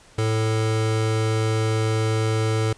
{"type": "tone pair together", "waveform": "square", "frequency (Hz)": [110, 441.2], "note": ["A2", "A4"], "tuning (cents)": [0, 5], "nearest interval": "2 octaves", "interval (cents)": 2405, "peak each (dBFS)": [-21, -27], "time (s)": [0.18, 2.73], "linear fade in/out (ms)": 5, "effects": ["pink hiss -51 dBFS RMS until 2.77 s", "resampled to 22050 Hz"]}